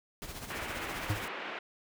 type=noise with tremolo; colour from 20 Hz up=pink; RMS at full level=-41 dBFS; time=0.22-1.28 s; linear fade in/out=0 ms; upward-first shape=sine; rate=15 Hz; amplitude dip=55%
type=band-pass noise; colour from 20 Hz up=white; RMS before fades=-40 dBFS; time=0.5-1.59 s; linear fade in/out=5 ms; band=230 to 2600 Hz; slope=24 dB/octave
type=tone with exponential decay; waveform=square; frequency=103.83 Hz; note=G#2; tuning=in tune; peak=-25 dBFS; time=1.1-1.26 s; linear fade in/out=0 ms; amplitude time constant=34 ms
effects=none